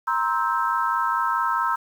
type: chord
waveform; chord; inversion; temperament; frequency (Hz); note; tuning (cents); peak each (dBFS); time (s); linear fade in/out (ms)
sine; C dominant seventh; third; just; 941.9 / 1046.5 / 1308.1 / 1569.8; Bb5 / C6 / E6 / G6; +18 / 0 / -14 / +2; -25 / -26 / -24 / -30; 0.07-1.76; 10
effects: 8-bit